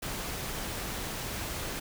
pink noise, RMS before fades -36 dBFS, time 0.02-1.8 s, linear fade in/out 10 ms, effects none

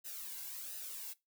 blue noise with flanger, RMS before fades -45 dBFS, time 0.04-1.14 s, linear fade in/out 20 ms, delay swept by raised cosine 0.89 to 1.65 ms, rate 1.4 Hz, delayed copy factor -0.65, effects noise-tail reverb RT60 0.2 s tail -20 dB re dry

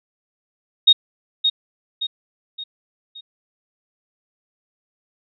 sine tone with echo, 3729 Hz, A#7, in tune, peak -7 dBFS, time 0.87-0.93 s, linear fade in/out 10 ms, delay 570 ms, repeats 4, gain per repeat -7 dB, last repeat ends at 3.21 s, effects none

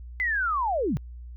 sine linear sweep, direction down, 2058 to 110 Hz, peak -23 dBFS, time 0.2-0.97 s, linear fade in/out 0 ms, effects added 60 Hz sine -38 dBFS peak until 1.36 s

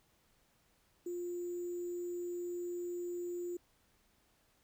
sine tone with sample-and-hold, 351.1 Hz, F4, 9 cents sharp, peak -37 dBFS, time 1.06-3.57 s, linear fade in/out 5 ms, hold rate 7350 Hz, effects pink hiss -72 dBFS RMS until 4.63 s

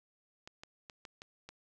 clicks, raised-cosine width 0.2 ms, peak -30 dBFS, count 6, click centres 0.475 / 0.635 / 0.898 / 1.052 / 1.219 / 1.49 s, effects none

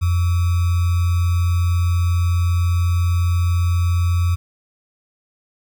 sine tone with sample-and-hold, 87.2 Hz, F2, 2 cents flat, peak -14 dBFS, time 0.01-4.36 s, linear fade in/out 20 ms, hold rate 1225 Hz, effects none

